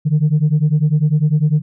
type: beating tone pair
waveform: sine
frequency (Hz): 146.83 / 156.83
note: D3 / D#3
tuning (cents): 0 / +14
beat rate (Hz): 10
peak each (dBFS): -13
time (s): 0.05-1.62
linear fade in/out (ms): 20
effects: tanh soft clip ceiling -7 dBFS